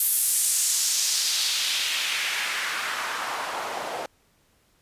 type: noise with band-pass filter sweep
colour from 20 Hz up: white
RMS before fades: -26 dBFS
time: 0-4.06 s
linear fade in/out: 2 ms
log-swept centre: 12000 to 610 Hz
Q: 1.6
effects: pink hiss -64 dBFS RMS until 4.81 s + resampled to 32000 Hz